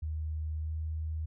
sine tone with pitch glide, 77.8 to 78.79 Hz, D#2 to D#2, 0 to +22 cents, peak -32 dBFS, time 0.02-1.26 s, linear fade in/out 10 ms, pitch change +22 cents, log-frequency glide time 0.62-0.72 s, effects none

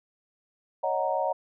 sine chord, D# minor seventh, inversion third, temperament equal, 554.4 / 622.3 / 740 / 932.3 Hz, C#5 / D#5 / F#5 / A#5, 0 / 0 / 0 / 0 cents, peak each -30 dBFS, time 0.83-1.33 s, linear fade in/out 10 ms, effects none

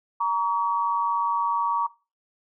sine tone pair together, 939 / 1134.8 Hz, A#5 / C#6, +12 / +40 cents, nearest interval minor third, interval 328 cents, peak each -24 dBFS, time 0.2-1.87 s, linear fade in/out 10 ms, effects noise-tail reverb RT60 0.3 s tail -19 dB re dry

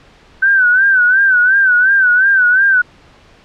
sine tone with vibrato, 1525 Hz, G6, 48 cents flat, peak -7 dBFS, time 0.42-2.82 s, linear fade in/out 10 ms, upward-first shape sine, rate 2.8 Hz, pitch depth 91 cents each way, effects pink hiss -45 dBFS RMS until 3.44 s + low-pass 4000 Hz 12 dB/octave

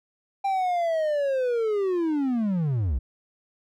triangle linear sweep, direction down, 794 to 55 Hz, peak -20 dBFS, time 0.44-2.99 s, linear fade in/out 10 ms, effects none

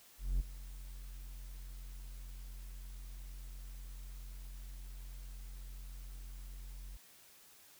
triangle tone with ADSR envelope, 44.39 Hz, F1, 29 cents sharp, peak -26 dBFS, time 0.18-6.97 s, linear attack 220 ms, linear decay 16 ms, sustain -17 dB, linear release 7 ms, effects white hiss -61 dBFS RMS until 7.79 s

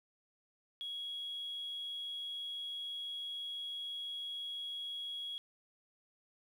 sine tone with amplitude modulation, 3322 Hz, G#7, in tune, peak -37 dBFS, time 0.81-5.38 s, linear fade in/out 0 ms, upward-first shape sine, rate 154 Hz, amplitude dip 25%, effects tanh soft clip ceiling -35 dBFS + 11-bit

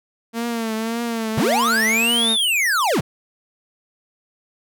sawtooth tone with vibrato, 227.8 Hz, A#3, 40 cents flat, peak -18 dBFS, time 0.33-2.37 s, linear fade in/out 50 ms, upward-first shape triangle, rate 1.8 Hz, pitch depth 74 cents each way
square linear two-way sweep, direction up then down, 81 to 3729 to 81 Hz, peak -17 dBFS, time 1.37-3.01 s, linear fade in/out 10 ms, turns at 2.32 s
effects none

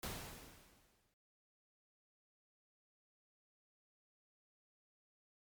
pink noise with exponential decay, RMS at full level -42 dBFS, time 0.03-1.14 s, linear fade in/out 1 ms, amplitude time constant 240 ms, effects MP3 96 kbps

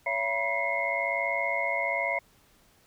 sine tone cluster, 560 / 675 / 966 / 2050 / 2151 Hz, C#5 / E5 / B5 / C7 / C7, +18 / +41 / -39 / -36 / +47 cents, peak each -34 / -32 / -34 / -33 / -30 dBFS, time 0.06-2.19 s, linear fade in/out 5 ms, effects pink hiss -62 dBFS RMS until 2.86 s

